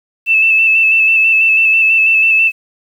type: tone with vibrato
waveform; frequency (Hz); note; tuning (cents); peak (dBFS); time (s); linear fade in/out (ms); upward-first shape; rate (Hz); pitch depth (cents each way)
sine; 2637; E7; 0; -7; 0.26-2.52; 50; square; 6.1; 21
effects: 7-bit